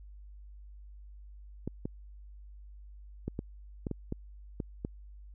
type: clicks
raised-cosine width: 3 ms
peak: -21 dBFS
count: 9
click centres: 1.676 / 1.855 / 3.28 / 3.391 / 3.868 / 3.913 / 4.124 / 4.602 / 4.849 s
effects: added 50 Hz sine -47 dBFS peak until 5.34 s